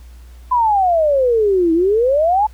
sine exponential two-way sweep, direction down then up, 1020 to 320 to 882 Hz, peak -11 dBFS, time 0.51-2.47 s, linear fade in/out 10 ms, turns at 1.73 s, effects added 60 Hz sine -36 dBFS peak until 2.53 s + pink hiss -52 dBFS RMS until 2.53 s

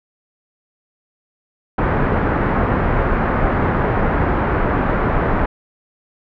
pink low-pass noise, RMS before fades -17 dBFS, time 1.78-5.46 s, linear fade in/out 5 ms, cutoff 1700 Hz, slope 24 dB/octave, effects none

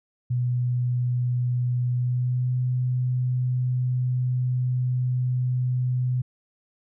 sine tone with pitch glide, 123.47 to 125.92 Hz, B2 to B2, 0 to +34 cents, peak -21 dBFS, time 0.3-6.22 s, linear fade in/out 10 ms, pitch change +34 cents, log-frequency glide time 1.94-2.53 s, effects none

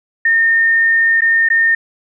sine tone with dropouts, 1824 Hz, A#6, 38 cents flat, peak -9 dBFS, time 0.25-1.75 s, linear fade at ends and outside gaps 5 ms, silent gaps 1.208-1.218 / 1.488-1.501 s, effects none

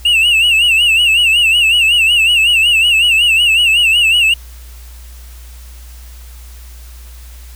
triangle tone with vibrato, 2760 Hz, F7, 21 cents flat, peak -6 dBFS, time 0.05-4.34 s, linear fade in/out 5 ms, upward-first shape sine, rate 5.4 Hz, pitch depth 110 cents each way, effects added 60 Hz sine -31 dBFS peak until 7.55 s + white hiss -42 dBFS RMS until 7.55 s

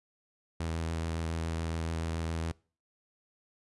sawtooth tone with vibrato, 81.9 Hz, E2, 11 cents flat, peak -28 dBFS, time 0.6-2.52 s, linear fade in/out 5 ms, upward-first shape triangle, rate 7.1 Hz, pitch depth 19 cents each way, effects noise-tail reverb RT60 0.4 s tail -24 dB re dry + resampled to 24000 Hz

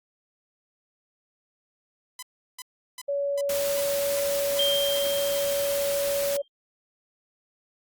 5% pulse tone bursts, 1007 Hz, B5, 33 cents sharp, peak -24 dBFS, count 9, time 2.19-5.385 s, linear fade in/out 2 ms, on 35 ms, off 360 ms
sine tone, 565 Hz, C#5, 33 cents sharp, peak -24 dBFS, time 3.08-6.42 s, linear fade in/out 10 ms
white noise, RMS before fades -32 dBFS, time 3.49-6.37 s, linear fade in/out 5 ms
sine tone with exponential decay, 3180 Hz, G7, 24 cents sharp, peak -21 dBFS, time 4.59-6.48 s, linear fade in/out 2 ms, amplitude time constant 410 ms
effects Opus 48 kbps

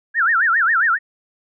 sine tone with vibrato, 1572 Hz, G6, 4 cents sharp, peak -13 dBFS, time 0.14-0.99 s, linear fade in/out 50 ms, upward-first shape sine, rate 7.4 Hz, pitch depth 300 cents each way, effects none

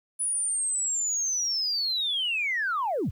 sine linear sweep, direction down, 9956 to 48.88 Hz, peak -24 dBFS, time 0.19-3.11 s, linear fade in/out 20 ms, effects tanh soft clip ceiling -20 dBFS + 10-bit

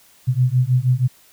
sine beating tone pair, 123.47 / 129.77 Hz, B2 / C3, 0 / -14 cents, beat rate 6.3 Hz, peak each -17 / -17 dBFS, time 0.27-1.08 s, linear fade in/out 20 ms, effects white hiss -52 dBFS RMS until 1.32 s

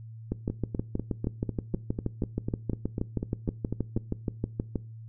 two click trains, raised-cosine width 3 ms, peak -17 / -15 dBFS, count 15 / 29, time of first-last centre 0.5-3.974 / 0.32-4.757 s, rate 4.03 / 6.31 Hz, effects noise-tail reverb RT60 0.4 s tail -21 dB re dry + added 112 Hz sine -41 dBFS peak until 5.08 s

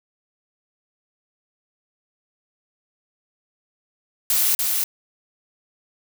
blue noise with echo, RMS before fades -19 dBFS, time 4.3-4.55 s, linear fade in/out 2 ms, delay 290 ms, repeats 1, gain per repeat -3 dB, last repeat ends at 4.84 s, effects none

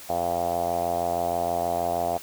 5% pulse tone with low-pass filter, 86.3 Hz, F2, 20 cents flat, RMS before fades -26 dBFS, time 0.09-2.18 s, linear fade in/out 10 ms, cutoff 710 Hz, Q 7.9, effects white hiss -43 dBFS RMS until 2.22 s

